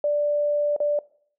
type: tone with dropouts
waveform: sine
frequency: 587.3 Hz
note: D5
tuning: in tune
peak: -19 dBFS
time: 0.04-0.99 s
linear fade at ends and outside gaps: 2 ms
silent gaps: 0.764-0.802 s
effects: noise-tail reverb RT60 0.6 s tail -21 dB re dry